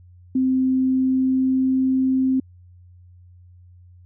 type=tone with pitch glide; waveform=sine; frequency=260 to 261.7 Hz; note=C4 to C4; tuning=-11 to 0 cents; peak=-16 dBFS; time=0.35-2.4 s; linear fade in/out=5 ms; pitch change=+11 cents; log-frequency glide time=0.64-1.83 s; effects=added 89 Hz sine -45 dBFS peak until 4.05 s